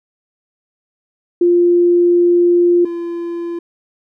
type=tone pair in turn; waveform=sine / triangle; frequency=349.2 / 341.8 Hz; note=F4 / F4; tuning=0 / -37 cents; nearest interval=unison; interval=37 cents; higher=first; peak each=-8 / -18 dBFS; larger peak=first; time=1.41-2.85 / 2.85-3.59 s; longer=first; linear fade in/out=5 ms; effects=none